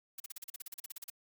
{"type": "noise bursts", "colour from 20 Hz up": "blue", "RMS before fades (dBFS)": -43, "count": 16, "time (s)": [0.18, 1.101], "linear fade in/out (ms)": 5, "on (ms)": 21, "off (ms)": 39, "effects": ["Opus 48 kbps"]}